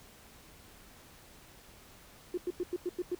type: tone bursts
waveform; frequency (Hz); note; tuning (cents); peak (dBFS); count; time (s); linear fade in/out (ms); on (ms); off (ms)
triangle; 356.6; F4; +36; -26; 7; 2.34-3.15; 5; 36; 93
effects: tanh soft clip ceiling -28 dBFS + pink hiss -56 dBFS RMS until 3.19 s